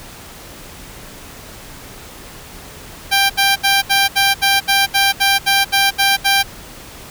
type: tone bursts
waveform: 10% pulse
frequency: 790 Hz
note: G5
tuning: 13 cents sharp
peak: -3 dBFS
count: 13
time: 3.11-6.432 s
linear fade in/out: 20 ms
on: 190 ms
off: 71 ms
effects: pink hiss -36 dBFS RMS until 7.1 s